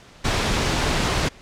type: noise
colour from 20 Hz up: pink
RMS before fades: -21 dBFS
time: 0.24-1.29 s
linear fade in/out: 10 ms
effects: pink hiss -47 dBFS RMS until 1.41 s + low-pass 6000 Hz 12 dB/octave